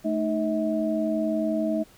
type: tone cluster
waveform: sine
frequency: 218.2 / 309.5 / 642 Hz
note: A3 / D#4 / E5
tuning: -14 / -9 / -46 cents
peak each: -27 dBFS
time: 0.04-1.84 s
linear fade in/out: 20 ms
effects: pink hiss -55 dBFS RMS until 1.97 s